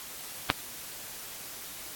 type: click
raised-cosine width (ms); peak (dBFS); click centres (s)
0.3; -3; 0.501
effects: white hiss -42 dBFS RMS until 1.95 s + AAC 64 kbps